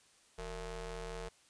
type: ring-modulated tone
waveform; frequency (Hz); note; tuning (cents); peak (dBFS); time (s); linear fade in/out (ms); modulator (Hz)
sawtooth; 207.7; G#3; 0; -34; 0.38-1.29; 10; 250
effects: white hiss -66 dBFS RMS until 1.49 s + resampled to 22050 Hz